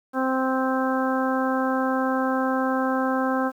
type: harmonic tone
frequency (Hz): 261.6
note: C4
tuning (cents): 0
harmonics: 1 / 2 / 3 / 4 / 5 / 6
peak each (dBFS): -24 / -27 / -29 / -30 / -31 / -32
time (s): 0.13-3.52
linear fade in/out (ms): 50
effects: 9-bit